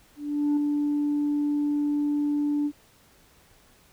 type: tone with ADSR envelope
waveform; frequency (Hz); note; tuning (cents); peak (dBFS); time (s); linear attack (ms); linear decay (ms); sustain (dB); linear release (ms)
sine; 292.6; D4; -6; -17; 0.16-2.72; 410; 4; -4; 62
effects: tanh soft clip ceiling -19 dBFS + pink hiss -58 dBFS RMS until 3.92 s